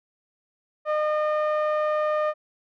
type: tone with low-pass filter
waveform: sawtooth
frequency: 609 Hz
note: D#5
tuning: 37 cents flat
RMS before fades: -24 dBFS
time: 0.85-2.34 s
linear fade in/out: 50 ms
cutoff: 1300 Hz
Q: 1.2
effects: none